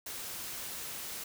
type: noise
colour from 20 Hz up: white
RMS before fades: -41 dBFS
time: 0.06-1.24 s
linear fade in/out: 5 ms
effects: none